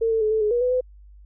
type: tone with pitch steps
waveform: sine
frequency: 453.9 / 447.2 / 429.5 / 438.5 / 422.1 / 480.1 / 498.9 / 506 Hz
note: A#4 / A4 / A4 / A4 / G#4 / B4 / B4 / B4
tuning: -46 / +28 / -42 / -6 / +28 / -49 / +17 / +42 cents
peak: -18 dBFS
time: 0.01-0.81 s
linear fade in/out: 10 ms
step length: 100 ms
effects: added 50 Hz sine -44 dBFS peak until 1.25 s